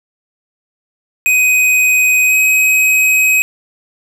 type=tone with pitch glide; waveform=square; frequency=2508 to 2531 Hz; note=D#7 to D#7; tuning=+13 to +29 cents; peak=-9 dBFS; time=1.26-3.42 s; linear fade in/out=0 ms; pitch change=+16 cents; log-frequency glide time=2.27-2.34 s; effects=none